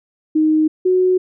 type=tone pair in turn; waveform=sine; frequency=311.1 / 368.4 Hz; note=D#4 / F#4; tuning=0 / -7 cents; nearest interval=minor third; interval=293 cents; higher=second; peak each=-11 / -11 dBFS; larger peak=neither; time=0.35-0.68 / 0.85-1.18 s; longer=neither; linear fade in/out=10 ms; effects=none